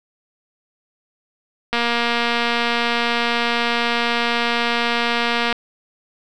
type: click train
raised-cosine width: 0.3 ms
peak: -4 dBFS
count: 897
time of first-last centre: 1.73-5.527 s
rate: 236 Hz
effects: none